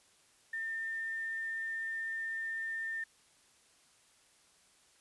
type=tone with quantisation; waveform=sine; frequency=1804 Hz; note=A6; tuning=43 cents sharp; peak=-35 dBFS; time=0.53-3.04 s; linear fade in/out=5 ms; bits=10; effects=white hiss -66 dBFS RMS until 5 s + resampled to 24000 Hz